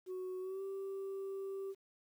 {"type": "tone with pitch glide", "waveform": "sine", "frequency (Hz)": [370, 389.3], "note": ["F#4", "G4"], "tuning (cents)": [0, -12], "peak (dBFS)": -37, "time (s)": [0.06, 1.75], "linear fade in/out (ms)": 50, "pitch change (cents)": 88, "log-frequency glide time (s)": [0.4, 0.62], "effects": ["tanh soft clip ceiling -38 dBFS", "11-bit"]}